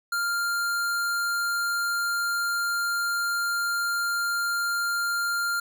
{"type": "tone", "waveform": "square", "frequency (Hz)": 1396.9, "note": "F6", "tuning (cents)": 0, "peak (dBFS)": -25, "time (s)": [0.12, 5.6], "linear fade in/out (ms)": 5, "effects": []}